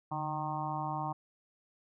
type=harmonic tone with a mistuned harmonic; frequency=153.9 Hz; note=D#3; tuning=19 cents flat; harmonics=1 / 2 / 4 / 5 / 6 / 7 / 8; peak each=-39 / -44 / -47 / -38 / -39 / -40 / -50 dBFS; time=0.11-1.13 s; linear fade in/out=10 ms; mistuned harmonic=1; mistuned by=-74 cents; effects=none